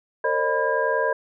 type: tone cluster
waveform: sine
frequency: 455.8 / 537 / 607 / 990 / 1617 Hz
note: A#4 / C5 / D#5 / B5 / G#6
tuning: -39 / +45 / -43 / +4 / -47 cents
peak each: -26 dBFS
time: 0.24-1.13 s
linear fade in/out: 5 ms
effects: none